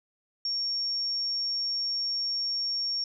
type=tone; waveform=sine; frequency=5520 Hz; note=F8; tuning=21 cents flat; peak=-27 dBFS; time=0.45-3.04 s; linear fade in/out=2 ms; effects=none